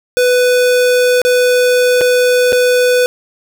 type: tone with dropouts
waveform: square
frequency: 496.8 Hz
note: B4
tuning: 10 cents sharp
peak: -9 dBFS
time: 0.17-3.06 s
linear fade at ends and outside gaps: 0 ms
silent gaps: 1.217-1.25 / 2.01-2.014 / 2.523-2.529 s
effects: none